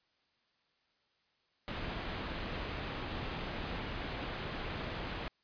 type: low-pass noise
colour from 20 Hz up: pink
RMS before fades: -40 dBFS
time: 1.68-5.28 s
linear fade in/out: 0 ms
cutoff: 3900 Hz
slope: 24 dB/octave
effects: white hiss -75 dBFS RMS until 5.43 s + resampled to 11025 Hz